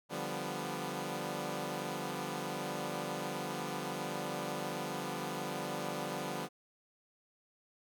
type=chord; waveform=10% pulse; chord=G dominant seventh; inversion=second; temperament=equal; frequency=146.83 / 174.61 / 196 / 246.9 Hz; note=D3 / F3 / G3 / B3; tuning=0 / 0 / 0 / 0 cents; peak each=-34 dBFS; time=0.09-6.49 s; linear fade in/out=50 ms; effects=none